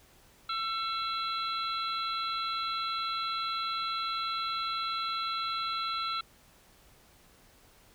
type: harmonic tone with a mistuned harmonic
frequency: 670 Hz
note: E5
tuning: 28 cents sharp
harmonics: 2 / 3 / 4 / 5 / 6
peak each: -32 / -45 / -44 / -42 / -37 dBFS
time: 0.49-6.21 s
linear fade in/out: 5 ms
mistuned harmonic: 3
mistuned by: +150 cents
effects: pink hiss -60 dBFS RMS until 7.94 s